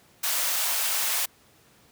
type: high-pass noise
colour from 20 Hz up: white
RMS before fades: -26 dBFS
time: 0.23-1.26 s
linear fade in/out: 10 ms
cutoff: 600 Hz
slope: 24 dB/octave
effects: pink hiss -58 dBFS RMS until 1.91 s + high-pass 80 Hz 12 dB/octave